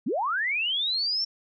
sine linear sweep, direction up, 174.61 to 5500 Hz, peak -24 dBFS, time 0.06-1.25 s, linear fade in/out 10 ms, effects none

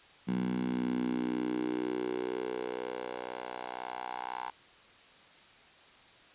10% pulse tone with high-pass filter sweep, 62 Hz, B1, 7 cents sharp, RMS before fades -35 dBFS, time 0.27-4.51 s, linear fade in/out 20 ms, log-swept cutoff 190 to 880 Hz, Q 4.1, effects white hiss -57 dBFS RMS until 6.34 s + resampled to 8000 Hz

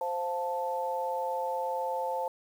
sine chord, F major, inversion second, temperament equal, 523.3 / 698.5 / 880 Hz, C5 / F5 / A5, 0 / 0 / 0 cents, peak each -33 / -38 / -32 dBFS, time 0.01-2.28 s, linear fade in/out 2 ms, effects 9-bit

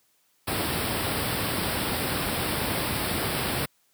pink band-stop noise, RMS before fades -27 dBFS, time 0.47-3.66 s, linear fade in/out 10 ms, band 5300 to 8100 Hz, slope 96 dB/octave, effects white hiss -67 dBFS RMS until 3.93 s + high-pass 80 Hz 12 dB/octave

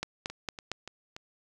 two click trains, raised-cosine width 0.2 ms, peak -24 / -15 dBFS, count 4 / 4, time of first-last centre 0.3-1.165 / 0.03-0.716 s, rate 3.47 / 4.37 Hz, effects none

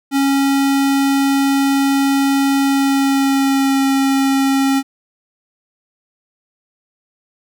square tone with pitch glide, 275.3 to 271.4 Hz, C#4 to C#4, -12 to -36 cents, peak -13 dBFS, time 0.11-4.83 s, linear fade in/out 50 ms, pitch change -24 cents, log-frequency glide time 2.63-3.84 s, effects none

